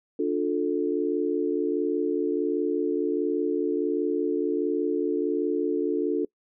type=chord; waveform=sine; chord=D minor; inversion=none; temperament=equal with one note detuned; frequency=293.7 / 355.1 / 440 Hz; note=D4 / F4 / A4; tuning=0 / +29 / 0 cents; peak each=-27 dBFS; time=0.19-6.25 s; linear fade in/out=5 ms; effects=noise-tail reverb RT60 0.1 s tail -24 dB re dry